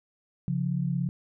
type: tone pair together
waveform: sine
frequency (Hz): 137.9 / 175.24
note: C#3 / F3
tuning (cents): -9 / +6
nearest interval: major third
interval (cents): 415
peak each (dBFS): -28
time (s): 0.48-1.09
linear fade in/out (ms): 0
effects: none